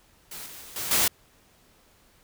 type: noise with level steps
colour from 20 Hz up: white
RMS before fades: -39 / -43 / -45 / -32 / -22 dBFS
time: 0.31-1.08 s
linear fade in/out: 5 ms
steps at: 0.46 / 0.61 / 0.76 / 0.91 s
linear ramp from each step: 2 ms
effects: pink hiss -60 dBFS RMS until 2.23 s